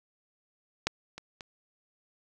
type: clicks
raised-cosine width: 0.2 ms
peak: -9 / -24 / -24 dBFS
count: 3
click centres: 0.87 / 1.18 / 1.408 s
effects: none